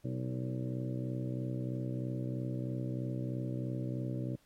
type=harmonic tone with a mistuned harmonic; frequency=63.1 Hz; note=B1; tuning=38 cents sharp; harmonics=2 / 3 / 4 / 5 / 6 / 7 / 8 / 9; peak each=-36 / -43 / -43 / -42 / -51 / -51 / -52 / -48 dBFS; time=0.04-4.36 s; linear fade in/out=10 ms; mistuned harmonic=6; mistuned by=-25 cents; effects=pink hiss -70 dBFS RMS until 4.45 s + AAC 48 kbps